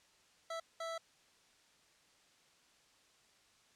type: tone bursts at uneven times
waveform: 25% pulse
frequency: 659.3 Hz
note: E5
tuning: in tune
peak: -36 dBFS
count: 2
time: 0.5-0.6 / 0.8-0.98 s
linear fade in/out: 5 ms
effects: white hiss -68 dBFS RMS until 3.75 s + low-pass 7000 Hz 12 dB/octave